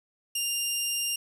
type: tone with vibrato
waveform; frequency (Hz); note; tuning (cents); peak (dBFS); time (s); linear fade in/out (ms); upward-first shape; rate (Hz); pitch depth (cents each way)
15% pulse; 2800; F7; +4; -20; 0.35-1.16; 5; sine; 20; 11
effects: 9-bit